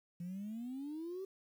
sine exponential sweep, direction up, 170 to 392 Hz, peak -39 dBFS, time 0.2-1.25 s, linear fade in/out 5 ms, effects tanh soft clip ceiling -37 dBFS + 11-bit

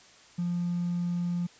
triangle tone with hard clipping, 174.61 Hz, F3, in tune, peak -27 dBFS, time 0.38-1.47 s, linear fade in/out 10 ms, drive 3 dB, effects white hiss -55 dBFS RMS until 1.59 s + resampled to 16000 Hz

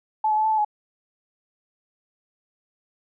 sine tone with pitch steps, 866 / 854 / 865 / 876 / 870 / 842 Hz, A5 / G#5 / A5 / A5 / A5 / G#5, -28 / +48 / -30 / -8 / -20 / +24 cents, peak -18 dBFS, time 0.24-0.648 s, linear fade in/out 5 ms, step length 68 ms, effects none

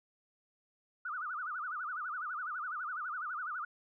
sine tone with vibrato, 1335 Hz, E6, 22 cents sharp, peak -36 dBFS, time 1.05-3.65 s, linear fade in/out 5 ms, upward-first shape sine, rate 12 Hz, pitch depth 210 cents each way, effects none

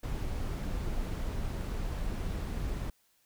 brown noise, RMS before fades -34 dBFS, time 0.03-2.9 s, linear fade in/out 5 ms, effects white hiss -70 dBFS RMS until 3.25 s

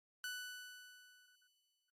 sawtooth tone with exponential decay, 1490 Hz, F#6, 12 cents sharp, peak -37 dBFS, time 0.24-1.9 s, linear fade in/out 1 ms, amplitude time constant 360 ms, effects noise-tail reverb RT60 0.1 s tail -18 dB re dry + AAC 48 kbps

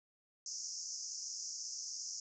pink band-pass noise, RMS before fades -44 dBFS, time 0.46-2.2 s, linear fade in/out 2 ms, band 5100 to 6800 Hz, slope 96 dB/octave, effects none

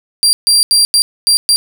30% pulse tone bursts at uneven times, 4735 Hz, D8, 13 cents sharp, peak -4 dBFS, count 6, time 0.23-0.33 / 0.47-0.63 / 0.71-0.85 / 0.94-1.02 / 1.27-1.37 / 1.49-1.56 s, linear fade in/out 0 ms, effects none

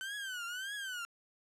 30% pulse tone with vibrato, 1522 Hz, F#6, 48 cents sharp, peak -36 dBFS, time 0.01-1.05 s, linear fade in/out 0 ms, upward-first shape triangle, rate 1.7 Hz, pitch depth 180 cents each way, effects low-pass 12000 Hz 12 dB/octave

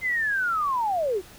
sine linear sweep, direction down, 2093 to 340 Hz, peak -22 dBFS, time 0.01-1.22 s, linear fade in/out 50 ms, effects pink hiss -48 dBFS RMS until 1.38 s

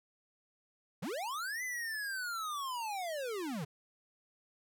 square linear two-way sweep, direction up then down, 130.81 to 2045 to 130.81 Hz, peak -37 dBFS, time 1.02-3.65 s, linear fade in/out 10 ms, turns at 1.63 s, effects none

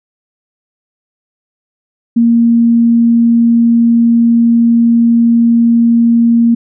sine tone, 233.1 Hz, A#3, in tune, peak -5 dBFS, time 2.16-6.55 s, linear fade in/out 10 ms, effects none

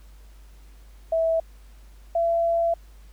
sine tone pair in turn, 654 / 673.9 Hz, E5 / E5, -14 / +38 cents, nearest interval minor second, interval 52 cents, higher second, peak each -19 dBFS, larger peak neither, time 1.12-1.4 / 2.15-2.74 s, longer second, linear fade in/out 5 ms, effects added 50 Hz sine -45 dBFS peak until 3.12 s + pink hiss -59 dBFS RMS until 3.12 s

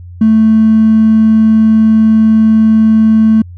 triangle tone with hard clipping, 220 Hz, A3, in tune, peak -4 dBFS, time 0.21-3.42 s, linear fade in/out 5 ms, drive 3 dB, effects added 88 Hz sine -27 dBFS peak until 3.57 s

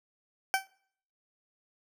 20% pulse tone with exponential decay, 771 Hz, G5, 29 cents flat, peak -16 dBFS, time 0.54-0.67 s, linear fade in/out 0 ms, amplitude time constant 28 ms, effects noise-tail reverb RT60 0.6 s tail -24 dB re dry + high-pass 300 Hz 12 dB/octave

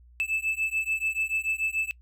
triangle beating tone pair, 2623 / 2629.9 Hz, E7 / E7, -9 / -5 cents, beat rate 6.9 Hz, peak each -27 dBFS, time 0.2-1.91 s, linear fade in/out 0 ms, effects noise-tail reverb RT60 0.1 s tail -24 dB re dry + added 60 Hz sine -51 dBFS peak until 2.01 s

